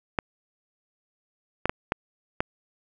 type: clicks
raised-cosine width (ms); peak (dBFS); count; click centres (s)
0.5; -8; 5; 0.188 / 1.656 / 1.695 / 1.921 / 2.405
effects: none